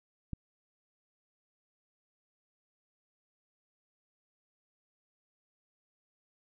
click, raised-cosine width 5 ms, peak -24 dBFS, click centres 0.333 s, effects none

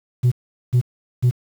sine tone bursts, 123.47 Hz, B2, in tune, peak -9 dBFS, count 3, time 0.23-1.311 s, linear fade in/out 20 ms, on 87 ms, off 410 ms, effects tanh soft clip ceiling -11 dBFS + 7-bit

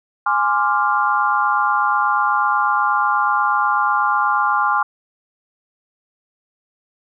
sine chord, D half-diminished seventh, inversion second, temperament equal, 830.6 / 1046.5 / 1174.7 / 1396.9 Hz, Ab5 / C6 / D6 / F6, 0 / 0 / 0 / 0 cents, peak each -20 dBFS, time 0.26-4.83 s, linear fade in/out 5 ms, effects none

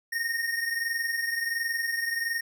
square tone pair together, 1843.3 / 1864.7 Hz, A#6 / A#6, -20 / 0 cents, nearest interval unison, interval 20 cents, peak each -29 / -34 dBFS, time 0.12-2.41 s, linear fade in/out 10 ms, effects none

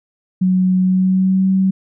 sine tone with pitch glide, 185 to 190.31 Hz, F#3 to F#3, 0 to +49 cents, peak -11 dBFS, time 0.41-1.71 s, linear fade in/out 10 ms, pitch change +49 cents, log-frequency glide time 0.81-1.49 s, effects none

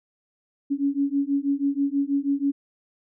sine beating tone pair, 277.2 / 283.4 Hz, C#4 / C#4, 0 / +38 cents, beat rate 6.2 Hz, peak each -24 dBFS, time 0.7-2.52 s, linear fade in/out 20 ms, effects none

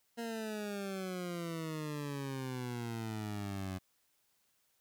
20% pulse exponential sweep, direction down, 234.6 to 92.5 Hz, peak -33 dBFS, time 0.17-3.79 s, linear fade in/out 20 ms, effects white hiss -75 dBFS RMS until 4.8 s

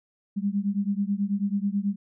sine beating tone pair, 197 / 206.2 Hz, G3 / G#3, +9 / -12 cents, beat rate 9.2 Hz, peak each -26 / -27 dBFS, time 0.36-1.96 s, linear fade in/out 20 ms, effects none

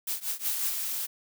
blue noise with tremolo, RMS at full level -29 dBFS, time 0.07-0.7 s, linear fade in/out 5 ms, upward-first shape triangle, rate 5.5 Hz, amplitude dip 95%
blue noise, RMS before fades -32 dBFS, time 0.44-1.07 s, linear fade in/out 20 ms
effects none

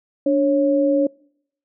sine tone pair together, 290.8 / 550 Hz, D4 / C#5, -17 / -14 cents, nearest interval major seventh, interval 1103 cents, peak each -17 dBFS, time 0.26-1.07 s, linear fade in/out 5 ms, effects noise-tail reverb RT60 0.7 s tail -26 dB re dry

